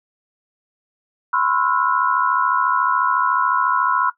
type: tone cluster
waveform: sine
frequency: 1002 / 1076 / 1327 / 1433 Hz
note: B5 / C6 / E6 / F6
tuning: +25 / +48 / +11 / +44 cents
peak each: -21 dBFS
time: 1.33-4.1 s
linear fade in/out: 5 ms
effects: noise-tail reverb RT60 0.1 s tail -17 dB re dry